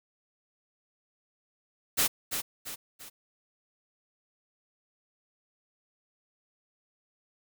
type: noise with echo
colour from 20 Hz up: white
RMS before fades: -25 dBFS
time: 1.97-2.08 s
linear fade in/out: 20 ms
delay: 340 ms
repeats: 3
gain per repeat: -7 dB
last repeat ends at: 3.1 s
effects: none